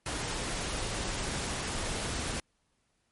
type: noise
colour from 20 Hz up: pink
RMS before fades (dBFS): -34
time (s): 0.06-2.4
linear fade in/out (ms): 2
effects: pink hiss -75 dBFS RMS until 3.11 s + MP3 48 kbps